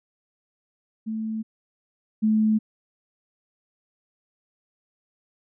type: tone pair in turn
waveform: sine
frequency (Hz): 220 / 216.8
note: A3 / A3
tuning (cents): 0 / -25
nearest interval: unison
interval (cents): 25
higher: first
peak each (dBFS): -26 / -17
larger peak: second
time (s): 1.06-1.43 / 2.22-2.59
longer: neither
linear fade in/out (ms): 20
effects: none